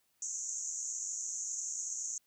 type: band-pass noise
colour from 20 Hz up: white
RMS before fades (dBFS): -39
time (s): 0.22-2.18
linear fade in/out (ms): 2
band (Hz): 6200 to 7200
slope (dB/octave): 96
effects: white hiss -75 dBFS RMS until 2.26 s